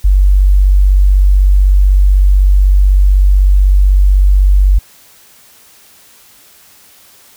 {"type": "tone", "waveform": "sine", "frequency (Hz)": 48, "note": "G1", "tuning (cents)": -36, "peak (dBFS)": -4, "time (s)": [0.04, 4.79], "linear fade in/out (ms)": 10, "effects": ["white hiss -43 dBFS RMS until 7.36 s"]}